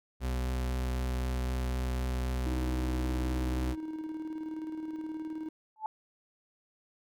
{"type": "tone with vibrato", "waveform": "40% pulse", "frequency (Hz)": 63, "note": "B1", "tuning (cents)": 35, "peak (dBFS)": -29, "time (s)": [0.2, 3.76], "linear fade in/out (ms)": 50, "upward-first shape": "sine", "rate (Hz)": 3.9, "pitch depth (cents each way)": 10}
{"type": "tone with tremolo", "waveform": "triangle", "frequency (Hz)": 314.3, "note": "D#4", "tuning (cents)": 18, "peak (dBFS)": -32, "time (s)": [2.46, 5.49], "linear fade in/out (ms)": 5, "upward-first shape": "square", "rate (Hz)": 19, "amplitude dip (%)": 40}
{"type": "tone with exponential growth", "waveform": "sine", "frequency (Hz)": 870, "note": "A5", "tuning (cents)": -20, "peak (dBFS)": -27, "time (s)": [5.76, 5.86], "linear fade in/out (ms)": 1, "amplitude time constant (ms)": 21}
{"effects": []}